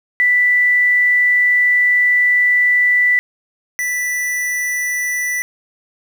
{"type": "tone pair in turn", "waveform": ["sine", "square"], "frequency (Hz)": [1975.5, 1975.5], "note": ["B6", "B6"], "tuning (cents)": [0, 0], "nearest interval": "unison", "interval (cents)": 0, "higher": "neither", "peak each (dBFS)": [-10, -18], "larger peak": "first", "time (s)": [[0.2, 3.19], [3.79, 5.42]], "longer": "first", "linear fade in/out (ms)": 0, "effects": ["7-bit"]}